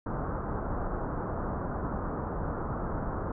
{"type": "low-pass noise", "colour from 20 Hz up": "pink", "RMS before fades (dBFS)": -33, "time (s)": [0.06, 3.32], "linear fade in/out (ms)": 5, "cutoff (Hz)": 1400, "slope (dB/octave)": 48, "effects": []}